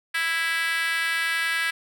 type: tone with high-pass filter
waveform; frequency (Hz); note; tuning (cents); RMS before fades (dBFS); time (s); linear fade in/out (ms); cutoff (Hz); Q
5% pulse; 329.6; E4; 0; -25; 0.14-1.71; 10; 1700; 3.9
effects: none